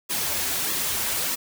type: noise with flanger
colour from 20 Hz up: white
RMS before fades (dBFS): -26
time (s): 0.09-1.36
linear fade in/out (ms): 20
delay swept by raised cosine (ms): 1.3 to 7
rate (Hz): 1.6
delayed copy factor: -0.75
effects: none